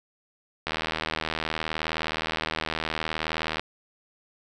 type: click train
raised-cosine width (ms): 0.3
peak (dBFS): -11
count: 233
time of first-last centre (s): 0.67-3.596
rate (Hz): 79.3
effects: none